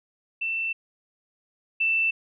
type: tone pair in turn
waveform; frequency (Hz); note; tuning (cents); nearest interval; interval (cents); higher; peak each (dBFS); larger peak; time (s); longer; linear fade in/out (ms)
sine; 2676 / 2664; E7 / E7; +25 / +18; unison; 7; first; -25 / -20; second; 0.41-0.73 / 1.8-2.11; first; 10
effects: none